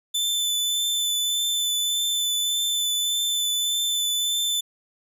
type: tone with vibrato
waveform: sawtooth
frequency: 3520 Hz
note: A7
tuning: in tune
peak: -19 dBFS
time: 0.14-4.61 s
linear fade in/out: 10 ms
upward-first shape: triangle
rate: 1.7 Hz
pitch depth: 16 cents each way
effects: none